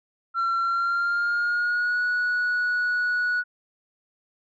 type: tone with pitch glide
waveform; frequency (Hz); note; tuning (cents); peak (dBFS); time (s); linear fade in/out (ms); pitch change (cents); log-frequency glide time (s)
sine; 1360 to 1466.1; F6 to F#6; -46 to -16; -19; 0.34-3.44; 50; +130; 0.59-2.02
effects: tanh soft clip ceiling -20 dBFS